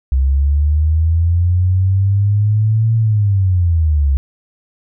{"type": "linear two-way sweep", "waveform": "sine", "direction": "up then down", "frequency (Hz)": [65, 113.6, 66.6], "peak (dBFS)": -10, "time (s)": [0.12, 4.17], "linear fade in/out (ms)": 0, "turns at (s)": 2.96, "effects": []}